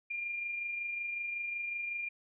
sine tone with amplitude modulation, 2400 Hz, D7, 37 cents sharp, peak -33 dBFS, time 0.1-2.09 s, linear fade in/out 10 ms, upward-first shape sine, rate 25.4 Hz, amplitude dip 35%, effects none

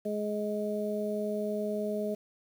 harmonic tone, 209.7 Hz, G#3, 17 cents sharp, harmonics 1 / 2 / 3, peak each -34 / -34 / -34 dBFS, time 0.05-2.15 s, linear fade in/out 10 ms, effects 9-bit

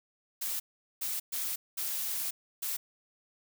blue noise bursts at uneven times, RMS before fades -34 dBFS, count 5, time 0.41-0.6 / 1.01-1.2 / 1.32-1.56 / 1.77-2.31 / 2.62-2.77 s, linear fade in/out 10 ms, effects none

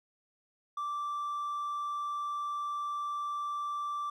triangle tone, 1170 Hz, D6, 7 cents flat, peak -30 dBFS, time 0.77-4.1 s, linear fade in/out 5 ms, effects tanh soft clip ceiling -27 dBFS

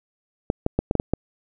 clicks, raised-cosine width 2 ms, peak -6 dBFS, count 7, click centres 0.501 / 0.664 / 0.79 / 0.911 / 0.953 / 0.999 / 1.136 s, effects none

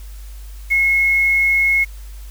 sine tone with quantisation, 2172 Hz, C#7, 36 cents flat, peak -12 dBFS, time 0.7-1.85 s, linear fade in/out 20 ms, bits 6, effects added 50 Hz sine -31 dBFS peak until 2.3 s + white hiss -47 dBFS RMS until 2.3 s

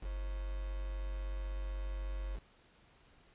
sine tone with quantisation, 48.11 Hz, G1, 32 cents flat, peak -36 dBFS, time 0.01-2.4 s, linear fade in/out 50 ms, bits 8, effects pink hiss -65 dBFS RMS until 3.34 s + resampled to 8000 Hz

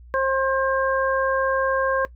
harmonic tone, 533 Hz, C5, 32 cents sharp, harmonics 1 / 2 / 3, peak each -21 / -24 / -26 dBFS, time 0.14-2.05 s, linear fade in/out 0 ms, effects noise-tail reverb RT60 0.1 s tail -18 dB re dry + added 60 Hz sine -42 dBFS peak until 2.15 s

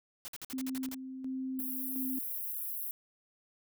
white noise bursts, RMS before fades -43 dBFS, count 9, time 0.25-0.945 s, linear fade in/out 0 ms, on 31 ms, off 52 ms
sine tone with tremolo, 261.6 Hz, C4, in tune, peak -34 dBFS, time 0.53-2.19 s, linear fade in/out 5 ms, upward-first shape square, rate 1.4 Hz, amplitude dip 50%
white high-pass noise, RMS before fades -38 dBFS, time 1.59-2.91 s, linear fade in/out 0 ms, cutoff 11000 Hz, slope 48 dB/octave
effects none

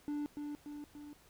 triangle tone with echo, 293.7 Hz, D4, in tune, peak -33 dBFS, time 0.08-0.26 s, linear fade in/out 0 ms, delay 290 ms, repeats 3, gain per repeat -4 dB, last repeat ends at 1.13 s, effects pink hiss -64 dBFS RMS until 1.29 s

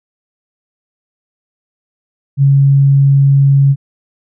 sine tone, 138.59 Hz, C#3, in tune, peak -5 dBFS, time 2.37-3.76 s, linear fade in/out 50 ms, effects none

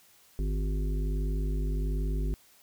harmonic tone with a mistuned harmonic, 50.7 Hz, G#1, 41 cents flat, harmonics 1 / 3 / 5 / 7 / 8, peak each -27 / -37 / -41 / -44 / -45 dBFS, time 0.39-2.34 s, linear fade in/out 0 ms, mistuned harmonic 8, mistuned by -41 cents, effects white hiss -60 dBFS RMS until 2.62 s

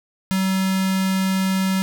square tone with notch filter, 190.1 Hz, F#3, 47 cents sharp, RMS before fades -20 dBFS, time 0.31-1.82 s, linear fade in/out 0 ms, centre 450 Hz, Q 0.57, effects none

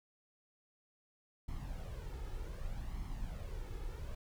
brown noise with flanger, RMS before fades -42 dBFS, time 1.48-4.15 s, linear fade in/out 5 ms, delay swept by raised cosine 0.94 to 2.34 ms, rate 0.65 Hz, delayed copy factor +0.6, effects none

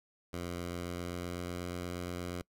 10% pulse tone with pitch glide, 87.31 to 88.48 Hz, F2 to F2, 0 to +23 cents, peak -29 dBFS, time 0.33-2.42 s, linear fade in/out 5 ms, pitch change +23 cents, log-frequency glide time 0.57-1.66 s, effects noise-tail reverb RT60 0.1 s tail -24 dB re dry

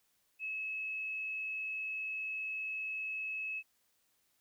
sine tone, 2585 Hz, E7, 34 cents flat, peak -36 dBFS, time 0.39-3.63 s, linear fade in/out 50 ms, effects white hiss -75 dBFS RMS until 4.4 s

